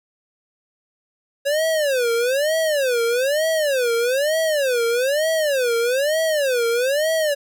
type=tone with vibrato; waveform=square; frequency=547 Hz; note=C#5; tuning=23 cents flat; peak=-18 dBFS; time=1.45-7.35 s; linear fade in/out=20 ms; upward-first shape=sine; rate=1.1 Hz; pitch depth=290 cents each way; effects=none